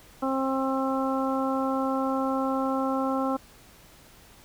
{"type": "harmonic tone", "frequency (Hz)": 266.2, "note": "C4", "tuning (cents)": 30, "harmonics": [1, 2, 3, 4, 5], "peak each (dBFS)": [-27, -30, -32, -33, -34], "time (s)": [0.22, 3.37], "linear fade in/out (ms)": 10, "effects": ["pink hiss -53 dBFS RMS until 4.44 s"]}